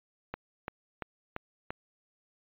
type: click train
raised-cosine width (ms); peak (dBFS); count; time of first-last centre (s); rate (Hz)
0.5; -20; 5; 0.34-1.705; 2.93
effects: resampled to 8000 Hz